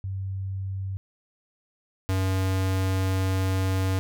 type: tone pair in turn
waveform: sine / square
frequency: 96.2 / 94.66 Hz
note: G2 / F#2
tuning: -32 / +40 cents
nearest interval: unison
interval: 28 cents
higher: first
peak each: -28 / -23 dBFS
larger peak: second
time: 0.04-0.97 / 2.09-3.99 s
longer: second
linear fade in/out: 0 ms
effects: none